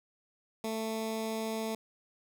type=tone with notch filter; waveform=15% pulse; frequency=221.6 Hz; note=A3; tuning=13 cents sharp; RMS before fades=-35 dBFS; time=0.64-1.75 s; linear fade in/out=2 ms; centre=1600 Hz; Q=1.4; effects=none